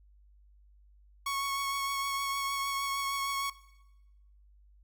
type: tone with vibrato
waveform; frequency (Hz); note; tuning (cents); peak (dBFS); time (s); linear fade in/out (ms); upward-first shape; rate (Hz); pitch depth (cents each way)
sawtooth; 1106; C#6; -4; -27; 1.26-3.5; 5; triangle; 6.5; 17
effects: noise-tail reverb RT60 1.0 s tail -19 dB re dry + added 50 Hz sine -57 dBFS peak until 4.83 s